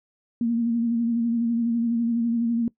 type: tone with vibrato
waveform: sine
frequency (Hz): 233.1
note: A#3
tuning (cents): 0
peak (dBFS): -20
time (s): 0.41-2.68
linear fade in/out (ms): 2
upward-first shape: sine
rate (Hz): 12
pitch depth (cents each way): 36
effects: noise-tail reverb RT60 0.1 s tail -21 dB re dry